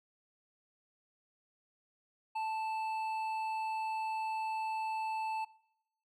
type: tone with hard clipping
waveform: sine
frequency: 880 Hz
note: A5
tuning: in tune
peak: -35 dBFS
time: 2.35-5.45 s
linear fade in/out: 10 ms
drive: 7 dB
effects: noise-tail reverb RT60 0.8 s tail -22 dB re dry